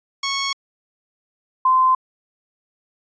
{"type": "tone pair in turn", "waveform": ["10% pulse", "sine"], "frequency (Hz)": [1103, 1034.7], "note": ["C#6", "C6"], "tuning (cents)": [-9, -20], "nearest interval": "minor second", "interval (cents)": 111, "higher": "first", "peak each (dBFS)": -12, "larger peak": "neither", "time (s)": [[0.23, 0.53], [1.65, 1.95]], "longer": "neither", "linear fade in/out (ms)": 5, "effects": ["resampled to 16000 Hz"]}